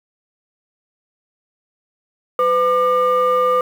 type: tone pair together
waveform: sine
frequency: 504.1 / 1199 Hz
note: B4 / D6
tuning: +35 / +36 cents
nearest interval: octave + minor third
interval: 1501 cents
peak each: -14 dBFS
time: 2.39-3.61 s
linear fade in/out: 2 ms
effects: tanh soft clip ceiling -9 dBFS + 7-bit